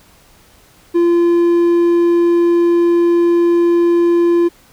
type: tone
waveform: triangle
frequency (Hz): 343.6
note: F4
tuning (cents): -28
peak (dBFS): -7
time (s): 0.94-4.49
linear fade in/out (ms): 20
effects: pink hiss -48 dBFS RMS until 4.72 s